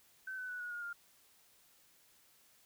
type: tone with pitch steps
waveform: sine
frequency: 1532 / 1505.7 / 1479.8 / 1454.4 / 1429.4 / 1404.9 Hz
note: G6 / F#6 / F#6 / F#6 / F6 / F6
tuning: -40 / +30 / 0 / -30 / +40 / +10 cents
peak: -40 dBFS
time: 0.27-0.93 s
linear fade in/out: 5 ms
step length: 110 ms
effects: white hiss -67 dBFS RMS until 2.65 s